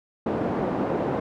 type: band-pass noise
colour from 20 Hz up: pink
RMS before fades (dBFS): -26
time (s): 0.26-1.2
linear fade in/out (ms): 5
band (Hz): 190 to 710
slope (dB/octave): 12
effects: none